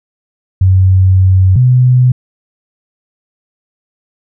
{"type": "tone pair in turn", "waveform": "sine", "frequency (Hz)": [93.9, 126.07], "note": ["F#2", "B2"], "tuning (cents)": [26, 36], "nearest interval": "perfect fourth", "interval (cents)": 510, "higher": "second", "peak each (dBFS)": -4, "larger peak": "neither", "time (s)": [[0.61, 1.56], [1.56, 2.12]], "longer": "first", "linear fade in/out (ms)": 5, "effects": []}